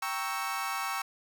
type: chord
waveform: 30% pulse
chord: G diminished seventh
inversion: none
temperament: equal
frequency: 784 / 932.3 / 1108.7 / 1318.5 Hz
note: G5 / Bb5 / Db6 / Fb6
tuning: 0 / 0 / 0 / 0 cents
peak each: -35 / -37 / -33 / -34 dBFS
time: 0.02-1.02 s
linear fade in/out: 5 ms
effects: none